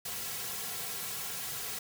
white noise with comb filter, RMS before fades -38 dBFS, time 0.05-1.79 s, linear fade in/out 5 ms, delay 3.3 ms, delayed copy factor -1, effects none

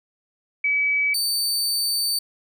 sine / sawtooth tone pair in turn, 2285 / 4570 Hz, D7 / D8, -48 / -48 cents, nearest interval octave, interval 1200 cents, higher second, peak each -18 dBFS, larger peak neither, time 0.64-1.14 / 1.14-2.19 s, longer second, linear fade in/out 5 ms, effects none

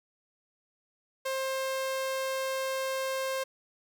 sawtooth tone, 530 Hz, C5, 22 cents sharp, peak -26 dBFS, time 1.25-3.44 s, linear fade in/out 10 ms, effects none

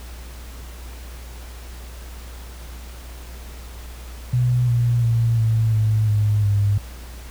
sine tone with pitch steps, 123.47 / 119.54 / 115.74 / 112.05 / 108.48 / 105.03 / 101.69 Hz, B2 / A#2 / A#2 / A2 / A2 / G#2 / G#2, 0 / +44 / -12 / +32 / -24 / +20 / -36 cents, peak -15 dBFS, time 4.33-6.78 s, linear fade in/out 5 ms, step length 350 ms, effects added 60 Hz sine -34 dBFS peak until 7.3 s + pink hiss -43 dBFS RMS until 7.3 s

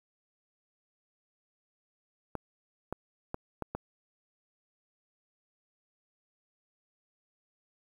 clicks, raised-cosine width 1 ms, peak -20 dBFS, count 5, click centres 2.353 / 2.926 / 3.344 / 3.623 / 3.75 s, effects 9-bit

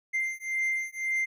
triangle beating tone pair, 2090 / 2091.9 Hz, C7 / C7, -2 / -1 cents, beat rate 1.9 Hz, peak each -29 dBFS, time 0.13-1.26 s, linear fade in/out 20 ms, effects none

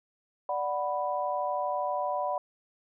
sine chord, B minor, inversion first, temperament equal, 587.3 / 740 / 987.8 Hz, D5 / F#5 / B5, 0 / 0 / 0 cents, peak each -32 dBFS, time 0.49-2.38 s, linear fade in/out 2 ms, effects none

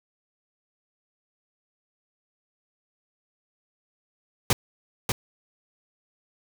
pink noise with echo, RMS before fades -20 dBFS, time 4.5-4.53 s, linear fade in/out 2 ms, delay 590 ms, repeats 1, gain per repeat -5 dB, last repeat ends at 5.12 s, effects none

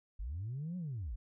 sine linear two-way sweep, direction up then down, 42.41 to 185.7 to 42.41 Hz, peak -36 dBFS, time 0.19-1.16 s, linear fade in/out 10 ms, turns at 0.77 s, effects tanh soft clip ceiling -34 dBFS

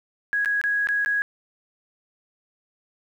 sine tone with dropouts, 1659 Hz, G#6, 2 cents flat, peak -20 dBFS, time 0.33-1.22 s, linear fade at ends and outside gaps 0 ms, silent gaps 0.448-0.458 / 0.614-0.639 / 0.871-0.888 / 1.048-1.06 s, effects 9-bit

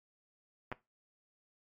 clicks, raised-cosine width 0.5 ms, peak -24 dBFS, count 2, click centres 0.717 / 0.725 s, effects noise-tail reverb RT60 0.2 s tail -17 dB re dry + AAC 48 kbps

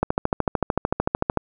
click train, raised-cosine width 1 ms, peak -5 dBFS, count 19, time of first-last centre 0.03-1.373 s, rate 13.4 Hz, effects none

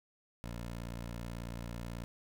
15% pulse tone, 58.27 Hz, A#1, in tune, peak -34 dBFS, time 0.44-2.04 s, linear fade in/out 0 ms, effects none

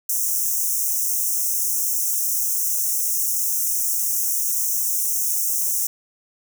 white high-pass noise, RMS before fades -22 dBFS, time 0.09-5.87 s, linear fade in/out 5 ms, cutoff 5600 Hz, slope 96 dB/octave, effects none

